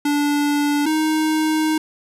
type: tone pair in turn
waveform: square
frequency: 290.8 / 312 Hz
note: D4 / D#4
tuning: -17 / +5 cents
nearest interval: minor second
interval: 122 cents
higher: second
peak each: -17 dBFS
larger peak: neither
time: 0.05-0.86 / 0.86-1.78 s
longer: second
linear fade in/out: 5 ms
effects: resampled to 32000 Hz + 8-bit